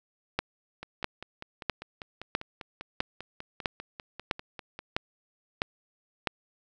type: two click trains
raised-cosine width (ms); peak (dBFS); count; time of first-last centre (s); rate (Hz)
0.3; -10 / -23; 10 / 21; 0.39-6.272 / 0.83-4.79; 1.53 / 5.05
effects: none